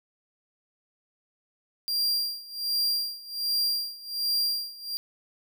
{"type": "tone with tremolo", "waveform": "45% pulse", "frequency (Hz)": 4762, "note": "D8", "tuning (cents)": 23, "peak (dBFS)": -22, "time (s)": [1.88, 4.97], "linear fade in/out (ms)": 0, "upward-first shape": "sine", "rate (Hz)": 1.3, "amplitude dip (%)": 90, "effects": []}